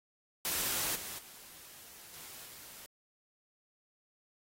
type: noise with level steps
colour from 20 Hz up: white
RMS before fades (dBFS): -34 / -43 / -53 / -49 / -51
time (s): 0.45-2.86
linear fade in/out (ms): 0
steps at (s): 0.95 / 1.18 / 2.13 / 2.45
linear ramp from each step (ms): 10
effects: AAC 48 kbps